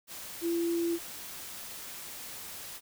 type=tone in noise; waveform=sine; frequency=338.8 Hz; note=E4; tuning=48 cents sharp; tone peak=-27 dBFS; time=0.41-0.99 s; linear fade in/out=50 ms; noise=white; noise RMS=-43 dBFS; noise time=0.07-2.81 s; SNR=+13 dB; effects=none